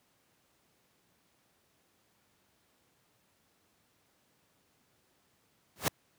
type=noise with exponential growth; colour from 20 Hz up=pink; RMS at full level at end=-24 dBFS; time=5.76-5.88 s; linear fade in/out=0 ms; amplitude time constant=25 ms; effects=pink hiss -71 dBFS RMS until 6.18 s + high-pass 100 Hz 12 dB/octave